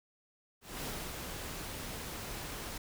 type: noise with ADSR envelope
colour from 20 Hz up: pink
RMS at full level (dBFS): -39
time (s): 0.61-2.78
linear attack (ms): 220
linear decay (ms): 240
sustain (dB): -3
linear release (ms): 5
effects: none